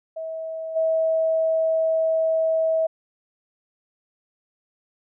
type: tone with level steps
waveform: sine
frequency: 645 Hz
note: E5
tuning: 38 cents flat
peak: -28 / -18 dBFS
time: 0.16-2.87 s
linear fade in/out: 10 ms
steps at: 0.75 s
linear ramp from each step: 20 ms
effects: none